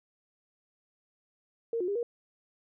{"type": "tone with pitch steps", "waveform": "sine", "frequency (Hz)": [461.5, 358.8, 403.7, 474.2], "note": ["A#4", "F4", "G#4", "A#4"], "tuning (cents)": [-17, 47, -49, 30], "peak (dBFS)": -28, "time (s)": [1.73, 2.03], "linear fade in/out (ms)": 2, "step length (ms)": 75, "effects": []}